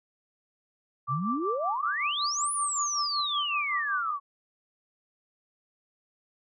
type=tone with tremolo; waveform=sine; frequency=1171 Hz; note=D6; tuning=5 cents flat; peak=-26 dBFS; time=1.07-4.12 s; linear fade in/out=20 ms; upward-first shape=triangle; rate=5.3 Hz; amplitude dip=85%
type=exponential two-way sweep; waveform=sine; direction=up then down; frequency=119.8 to 10080 to 1096 Hz; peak=-28 dBFS; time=1.08-4.2 s; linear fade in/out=50 ms; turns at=2.52 s
effects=none